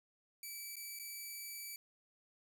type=tone with dropouts; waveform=5% pulse; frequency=2308 Hz; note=D7; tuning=31 cents flat; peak=-35 dBFS; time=0.43-1.76 s; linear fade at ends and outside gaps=2 ms; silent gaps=0.757-0.766 / 0.99-0.996 s; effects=none